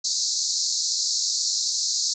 pink band-pass noise, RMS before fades -25 dBFS, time 0.04-2.14 s, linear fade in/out 10 ms, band 4100 to 7200 Hz, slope 96 dB/octave, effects none

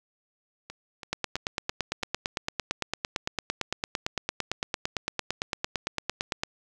two click trains, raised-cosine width 0.2 ms, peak -22 / -10 dBFS, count 5 / 48, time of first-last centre 0.7-2.029 / 1.13-6.435 s, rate 3.01 / 8.86 Hz, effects none

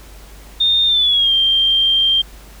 sine tone with pitch glide, 3645 to 3173 Hz, A#7 to G7, -40 to +20 cents, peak -11 dBFS, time 0.6-2.22 s, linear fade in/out 10 ms, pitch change -240 cents, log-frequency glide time 0.86-1.33 s, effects added 50 Hz sine -37 dBFS peak until 2.6 s + pink hiss -43 dBFS RMS until 2.6 s

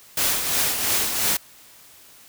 white noise with tremolo, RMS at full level -20 dBFS, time 0.17-1.37 s, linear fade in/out 5 ms, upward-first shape triangle, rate 2.9 Hz, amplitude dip 55%, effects white hiss -49 dBFS RMS until 2.28 s

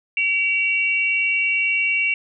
sine tone pair together, 2290 / 2741 Hz, D7 / F7, -44 / -33 cents, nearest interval minor third, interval 311 cents, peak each -20 dBFS, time 0.17-2.14 s, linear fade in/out 2 ms, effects none

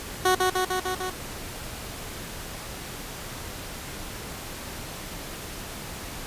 15% pulse tone with echo, 370 Hz, F#4, in tune, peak -12 dBFS, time 0.25-0.35 s, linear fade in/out 5 ms, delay 150 ms, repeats 5, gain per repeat -2 dB, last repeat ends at 1.1 s, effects pink hiss -37 dBFS RMS until 6.26 s + resampled to 32000 Hz

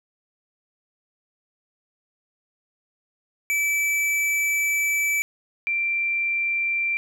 square / sine tone pair in turn, 2310 / 2357 Hz, D7 / D7, -29 / +6 cents, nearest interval unison, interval 35 cents, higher second, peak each -21 dBFS, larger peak neither, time 3.5-5.22 / 5.67-6.97 s, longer first, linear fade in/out 0 ms, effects none

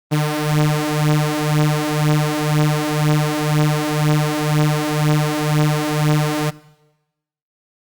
sawtooth beating tone pair, 150 / 152 Hz, D3 / D#3, +37 / -40 cents, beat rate 2 Hz, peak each -14 dBFS, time 0.11-6.51 s, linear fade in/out 20 ms, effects noise-tail reverb RT60 1.0 s tail -20 dB re dry + Opus 32 kbps

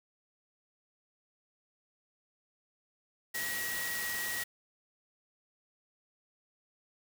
sine tone in noise, 1910 Hz, A#6, 42 cents sharp, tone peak -36 dBFS, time 3.34-4.44 s, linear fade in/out 10 ms, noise white, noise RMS -38 dBFS, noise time 3.34-4.44 s, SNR -1 dB, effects none

